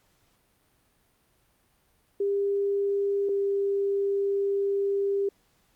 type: tone pair in turn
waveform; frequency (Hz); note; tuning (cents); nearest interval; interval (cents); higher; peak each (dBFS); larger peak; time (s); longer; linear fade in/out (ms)
sine; 400 / 397.8; G4 / G4; +35 / +25; unison; 10; first; -23; neither; 2.2-3.29 / 3.29-5.29; second; 5
effects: pink hiss -67 dBFS RMS until 5.75 s + Opus 48 kbps